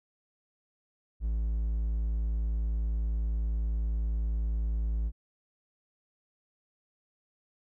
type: tone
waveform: triangle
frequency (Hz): 55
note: A1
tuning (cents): 0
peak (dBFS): -25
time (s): 1.2-5.12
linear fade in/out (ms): 50
effects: none